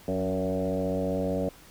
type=tone with frequency modulation; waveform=sine; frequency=372.5 Hz; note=F#4; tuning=12 cents sharp; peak=-25 dBFS; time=0.08-1.49 s; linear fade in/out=2 ms; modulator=95.3 Hz; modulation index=2.8; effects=pink hiss -52 dBFS RMS until 1.7 s